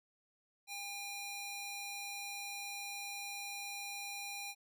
square tone with high-pass filter, 807 Hz, G#5, 50 cents flat, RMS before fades -44 dBFS, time 0.67-4.55 s, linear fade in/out 50 ms, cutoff 1900 Hz, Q 0.73, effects none

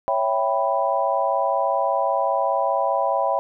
sine chord, C# half-diminished seventh, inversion none, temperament equal, 554.4 / 659.3 / 784 / 987.8 Hz, C#5 / E5 / G5 / B5, 0 / 0 / 0 / 0 cents, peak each -24 dBFS, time 0.08-3.39 s, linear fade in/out 0 ms, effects none

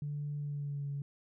sine tone with pitch glide, 146.2 to 141.46 Hz, D3 to C#3, -7 to +35 cents, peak -34 dBFS, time 0.02-1.02 s, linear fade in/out 2 ms, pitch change -58 cents, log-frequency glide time 0.37-0.89 s, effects tanh soft clip ceiling -30 dBFS

